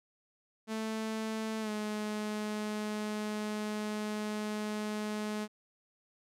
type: tone with pitch glide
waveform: sawtooth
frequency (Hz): 220 to 211.9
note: A3 to G#3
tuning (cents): 0 to +35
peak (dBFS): -30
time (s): 0.67-5.48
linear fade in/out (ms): 50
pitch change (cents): -65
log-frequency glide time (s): 1.61-1.7
effects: low-pass 11000 Hz 12 dB/octave